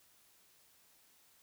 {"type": "silence", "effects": ["white hiss -67 dBFS RMS until 1.42 s"]}